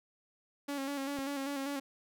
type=tone with vibrato; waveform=sawtooth; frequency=277.7 Hz; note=C#4; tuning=3 cents sharp; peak=-31 dBFS; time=0.68-1.8 s; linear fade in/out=10 ms; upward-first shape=square; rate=5.1 Hz; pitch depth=39 cents each way
type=click; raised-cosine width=2 ms; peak=-32 dBFS; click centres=1.188 s
effects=none